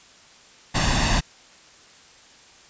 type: noise with comb filter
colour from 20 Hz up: pink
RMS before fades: -20 dBFS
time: 0.74-1.21 s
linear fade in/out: 20 ms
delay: 1.1 ms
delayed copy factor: +0.6
effects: white hiss -50 dBFS RMS until 2.69 s + resampled to 16000 Hz